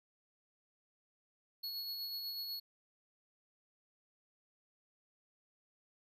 square tone with tremolo, 4350 Hz, C#8, 33 cents flat, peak -39 dBFS, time 1.63-2.6 s, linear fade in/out 10 ms, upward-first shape sine, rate 8.1 Hz, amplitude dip 30%, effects none

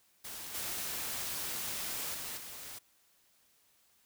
white noise with level steps, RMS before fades -44 / -38 / -41 / -46 dBFS, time 0.24-2.79 s, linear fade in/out 10 ms, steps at 0.54 / 2.14 / 2.37 s, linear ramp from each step 10 ms, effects white hiss -69 dBFS RMS until 4.05 s

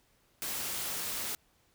white noise, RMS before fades -36 dBFS, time 0.42-1.35 s, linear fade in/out 0 ms, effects pink hiss -69 dBFS RMS until 1.74 s

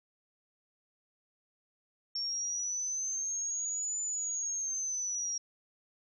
sine linear two-way sweep, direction up then down, 5460 to 7040 to 5630 Hz, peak -32 dBFS, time 2.15-5.38 s, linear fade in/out 5 ms, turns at 4.01 s, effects none

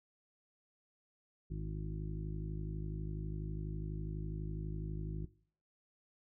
harmonic tone with a mistuned harmonic, 52.1 Hz, G#1, 6 cents sharp, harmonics 1 / 2 / 3 / 4 / 5 / 6 / 7, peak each -40 / -46 / -42 / -54 / -58 / -52 / -53 dBFS, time 1.5-5.26 s, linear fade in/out 10 ms, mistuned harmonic 7, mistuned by -18 cents, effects noise-tail reverb RT60 0.5 s tail -19 dB re dry

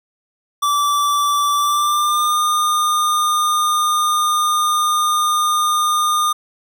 square tone with pitch glide, 1162 to 1217 Hz, D6 to D#6, -19 to -39 cents, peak -15 dBFS, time 0.62-6.33 s, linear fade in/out 10 ms, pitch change +80 cents, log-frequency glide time 1.56-2.39 s, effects none

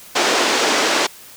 pink band-pass noise, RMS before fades -17 dBFS, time 0.15-1.07 s, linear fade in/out 10 ms, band 310 to 7000 Hz, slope 24 dB/octave, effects white hiss -41 dBFS RMS until 1.36 s

